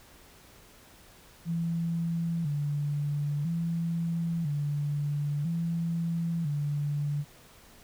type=tone with vibrato; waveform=sine; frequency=156.2 Hz; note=D#3; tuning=7 cents sharp; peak=-27 dBFS; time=1.45-7.25 s; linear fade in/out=50 ms; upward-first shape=square; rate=0.5 Hz; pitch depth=120 cents each way; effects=pink hiss -55 dBFS RMS until 7.83 s